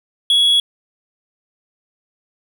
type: tone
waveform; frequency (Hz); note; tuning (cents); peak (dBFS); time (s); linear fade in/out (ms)
triangle; 3354; G#7; +16; -9; 0.3-0.6; 2
effects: none